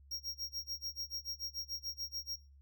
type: tone with tremolo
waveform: square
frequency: 5588 Hz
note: F8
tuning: in tune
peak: -37 dBFS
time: 0.11-2.36 s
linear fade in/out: 5 ms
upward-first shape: sine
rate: 6.9 Hz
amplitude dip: 100%
effects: noise-tail reverb RT60 0.3 s tail -19 dB re dry + added 69 Hz sine -57 dBFS peak until 2.61 s